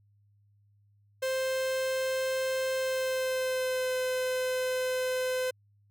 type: tone with pitch glide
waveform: 45% pulse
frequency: 523.3 to 511.1 Hz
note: C5 to C5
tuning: 0 to -41 cents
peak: -28 dBFS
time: 1.22-5.51 s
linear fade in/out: 10 ms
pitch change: -41 cents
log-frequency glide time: 2.75-3.96 s
effects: added 102 Hz sine -62 dBFS peak until 5.9 s